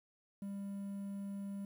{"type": "tone with quantisation", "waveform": "triangle", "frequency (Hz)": 198.8, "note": "G3", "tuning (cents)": 25, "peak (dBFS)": -38, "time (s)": [0.42, 1.65], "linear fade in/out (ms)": 2, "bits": 11, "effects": []}